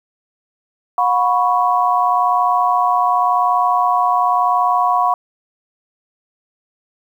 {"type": "chord", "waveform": "sine", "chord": "F# suspended fourth", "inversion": "none", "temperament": "equal with one note detuned", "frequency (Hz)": [722.3, 987.8, 1108.7], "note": ["F#5", "B5", "C#6"], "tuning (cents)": [-42, 0, 0], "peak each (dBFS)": [-16, -17, -17], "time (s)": [0.98, 5.14], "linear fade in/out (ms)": 2, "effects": ["8-bit"]}